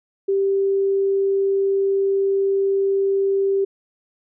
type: tone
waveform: sine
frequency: 392 Hz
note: G4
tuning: in tune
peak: -16 dBFS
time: 0.28-3.65 s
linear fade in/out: 10 ms
effects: none